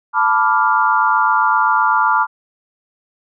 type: chord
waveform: sine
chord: B half-diminished seventh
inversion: third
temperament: equal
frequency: 880 / 987.8 / 1174.7 / 1396.9 Hz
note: A5 / B5 / D6 / F6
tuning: 0 / 0 / 0 / 0 cents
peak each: -17 dBFS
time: 0.13-2.27 s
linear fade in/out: 50 ms
effects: none